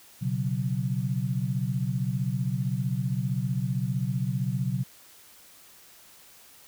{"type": "chord", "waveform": "sine", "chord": "B suspended second", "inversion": "none", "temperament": "just", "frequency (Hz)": [123.47, 138.9, 185.21], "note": ["B2", "C#3", "F#3"], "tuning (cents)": [0, 4, 2], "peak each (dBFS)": [-29, -29, -31], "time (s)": [0.21, 4.84], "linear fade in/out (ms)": 20, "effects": ["white hiss -53 dBFS RMS until 6.67 s"]}